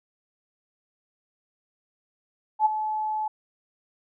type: tone with ADSR envelope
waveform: sine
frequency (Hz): 861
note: A5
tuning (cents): -38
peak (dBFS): -14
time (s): 2.59-3.28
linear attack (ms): 66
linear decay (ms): 15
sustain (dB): -11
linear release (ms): 5
effects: none